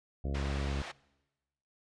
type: harmonic tone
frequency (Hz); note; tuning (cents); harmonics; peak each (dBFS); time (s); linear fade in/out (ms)
69.4; C#2; +3; 1 / 2 / 3 / 4 / 5 / 6 / 7 / 8 / 9 / 10; -33 / -39 / -43 / -45 / -47 / -49 / -50 / -51 / -52 / -53; 0.24-0.82; 5
type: band-pass noise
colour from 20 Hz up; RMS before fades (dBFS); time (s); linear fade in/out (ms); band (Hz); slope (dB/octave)
pink; -44; 0.34-0.92; 10; 640 to 3900; 12
effects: noise-tail reverb RT60 1.0 s tail -22 dB re dry + resampled to 22050 Hz